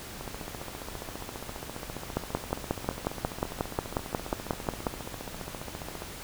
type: two click trains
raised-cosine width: 1 ms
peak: -23 / -12 dBFS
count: 87 / 16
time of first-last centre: 0.21-6.021 / 2.17-4.868 s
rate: 14.8 / 5.56 Hz
effects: pink hiss -42 dBFS RMS until 6.23 s